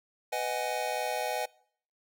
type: chord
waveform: square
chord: G# minor seventh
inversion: first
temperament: just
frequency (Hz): 498.4 / 623 / 747.5 / 830.6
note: B4 / D#5 / F#5 / G#5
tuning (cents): +16 / +2 / +17 / 0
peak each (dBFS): -37 / -36 / -36 / -36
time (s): 0.32-1.46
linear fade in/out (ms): 10
effects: noise-tail reverb RT60 0.6 s tail -24 dB re dry